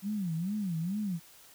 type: tone with vibrato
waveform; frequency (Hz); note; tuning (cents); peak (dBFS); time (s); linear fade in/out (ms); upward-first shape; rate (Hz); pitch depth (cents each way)
sine; 185; F#3; 0; -30; 0.02-1.2; 50; sine; 2.3; 250
effects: white hiss -56 dBFS RMS until 1.54 s